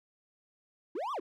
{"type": "linear two-way sweep", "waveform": "triangle", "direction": "up then down", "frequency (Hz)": [283.8, 1218, 283.8], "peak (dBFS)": -31, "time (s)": [0.95, 1.2], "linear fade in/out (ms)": 5, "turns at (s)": 1.12, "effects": []}